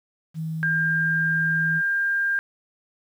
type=tone with pitch glide; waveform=sine; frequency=160 to 161.21 Hz; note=D#3 to E3; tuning=+49 to -38 cents; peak=-26 dBFS; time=0.34-1.82 s; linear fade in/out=50 ms; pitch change=+13 cents; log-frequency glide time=0.63-1.11 s
type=tone; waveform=sine; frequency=1600 Hz; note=G6; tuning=35 cents sharp; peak=-20 dBFS; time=0.63-2.39 s; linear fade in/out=0 ms
effects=9-bit